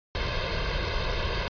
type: noise with comb filter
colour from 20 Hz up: pink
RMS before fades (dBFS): -28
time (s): 0.15-1.48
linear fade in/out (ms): 0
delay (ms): 1.9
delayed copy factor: +0.8
effects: resampled to 11025 Hz